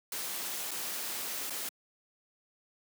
white noise with dropouts, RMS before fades -37 dBFS, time 0.12-1.69 s, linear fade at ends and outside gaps 2 ms, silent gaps 0.709-0.714 / 1.498-1.505 s, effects high-pass 200 Hz 12 dB/octave

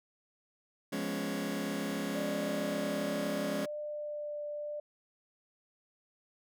sawtooth chord, C# dominant seventh, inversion first, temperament just, 173.24 / 207.9 / 249.5 / 277.2 Hz, E#3 / G#3 / B3 / C#4, -14 / +2 / +18 / 0 cents, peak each -37 / -33 / -39 / -33 dBFS, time 0.92-3.66 s, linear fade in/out 10 ms
sine tone with vibrato, 594 Hz, D5, 20 cents sharp, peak -36 dBFS, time 2.15-4.8 s, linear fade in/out 5 ms, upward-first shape triangle, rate 0.76 Hz, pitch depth 11 cents each way
effects none

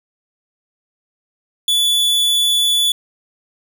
45% pulse tone, 3451 Hz, A7, 34 cents flat, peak -13 dBFS, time 1.68-2.92 s, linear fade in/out 2 ms, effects 7-bit

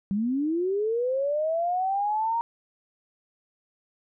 sine linear sweep, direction up, 190 to 940 Hz, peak -23 dBFS, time 0.11-2.41 s, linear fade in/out 0 ms, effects none

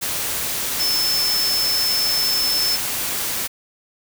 sine tone in noise, 5274 Hz, E8, in tune, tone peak -18 dBFS, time 0.79-2.77 s, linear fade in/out 20 ms, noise white, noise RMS -24 dBFS, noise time 0.01-3.48 s, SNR +3 dB, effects none

